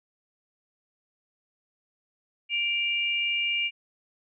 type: tone pair together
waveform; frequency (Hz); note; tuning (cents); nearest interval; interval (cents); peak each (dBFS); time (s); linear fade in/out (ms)
sine; 2352 / 2827; D7 / F7; +2 / +20; minor third; 318; -27; 2.49-3.71; 50
effects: none